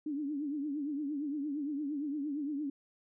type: tone with vibrato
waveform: sine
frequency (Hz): 290.6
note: D4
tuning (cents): -18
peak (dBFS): -33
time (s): 0.06-2.7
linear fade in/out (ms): 5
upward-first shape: triangle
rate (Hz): 8.7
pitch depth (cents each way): 130
effects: none